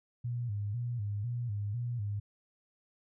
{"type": "tone with vibrato", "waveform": "sine", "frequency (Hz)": 111.2, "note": "A2", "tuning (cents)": 19, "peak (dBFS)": -32, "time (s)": [0.24, 2.2], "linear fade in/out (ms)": 10, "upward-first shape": "square", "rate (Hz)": 2, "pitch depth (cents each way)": 140, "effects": []}